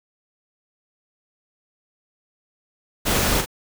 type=noise with echo; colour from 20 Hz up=pink; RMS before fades=-21 dBFS; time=3.05-3.42 s; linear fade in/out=20 ms; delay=41 ms; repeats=1; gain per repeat=-6 dB; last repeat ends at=3.461 s; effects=none